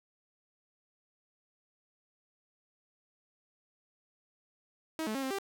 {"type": "tone with pitch steps", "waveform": "sawtooth", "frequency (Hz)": [318.9, 216.6, 270.8, 264.3, 393.6], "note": ["D#4", "A3", "C#4", "C4", "G4"], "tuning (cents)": [43, -27, -40, 18, 7], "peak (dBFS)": -29, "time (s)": [4.99, 5.385], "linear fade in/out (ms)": 0, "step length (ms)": 79, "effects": []}